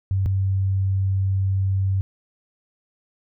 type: tone pair in turn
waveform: sine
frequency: 96.3 / 96.3 Hz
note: G2 / G2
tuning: -30 / -30 cents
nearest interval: unison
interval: 0 cents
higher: neither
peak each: -18 dBFS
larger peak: neither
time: 0.11-0.26 / 0.26-2.01 s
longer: second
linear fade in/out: 0 ms
effects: none